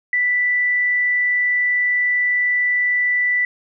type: tone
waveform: sine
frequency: 1975.5 Hz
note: B6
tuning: in tune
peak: -15 dBFS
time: 0.13-3.45 s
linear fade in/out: 2 ms
effects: none